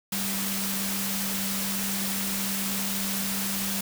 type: tone in noise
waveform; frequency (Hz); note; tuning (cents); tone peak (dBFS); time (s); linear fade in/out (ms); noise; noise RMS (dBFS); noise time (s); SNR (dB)
sine; 196; G3; 0; -32; 0.12-3.81; 5; white; -30; 0.12-3.81; -5
effects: none